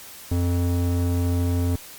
square tone with band-pass filter, 87.31 Hz, F2, in tune, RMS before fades -22 dBFS, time 0.31-1.76 s, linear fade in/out 5 ms, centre 190 Hz, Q 0.72, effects white hiss -42 dBFS RMS until 1.98 s + Opus 48 kbps

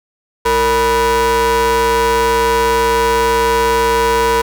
45% pulse ring-modulated tone, 260 Hz, C4, 11 cents flat, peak -8 dBFS, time 0.45-4.42 s, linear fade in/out 10 ms, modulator 719 Hz, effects none

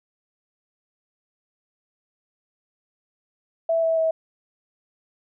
sine tone with pitch steps, 659.3 / 652.5 / 645.7 Hz, E5 / E5 / E5, 0 / -18 / -36 cents, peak -18 dBFS, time 3.69-4.11 s, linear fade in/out 5 ms, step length 140 ms, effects none

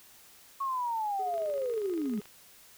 sine linear sweep, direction down, 1108.7 to 196 Hz, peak -29 dBFS, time 0.6-2.2 s, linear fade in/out 10 ms
triangle tone with tremolo, 415.3 Hz, G#4, in tune, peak -37 dBFS, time 1.19-2.21 s, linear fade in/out 5 ms, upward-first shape sine, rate 14 Hz, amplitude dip 65%
click train, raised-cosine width 0.3 ms, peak -35 dBFS, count 24, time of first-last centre 1.34-2.256 s, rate 25.1 Hz
effects white hiss -56 dBFS RMS until 2.77 s

